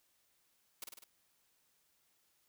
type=noise with echo; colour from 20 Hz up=white; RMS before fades=-44 dBFS; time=0.82-0.84 s; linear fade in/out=2 ms; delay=50 ms; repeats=4; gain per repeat=-3 dB; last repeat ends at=1.04 s; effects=white hiss -75 dBFS RMS until 2.48 s